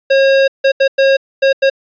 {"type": "tone bursts at uneven times", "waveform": "square", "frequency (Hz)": 542, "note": "C#5", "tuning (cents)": -39, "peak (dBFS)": -8, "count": 6, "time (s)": [[0.1, 0.48], [0.64, 0.72], [0.8, 0.88], [0.98, 1.17], [1.42, 1.53], [1.62, 1.7]], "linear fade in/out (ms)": 10, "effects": ["resampled to 11025 Hz", "8-bit"]}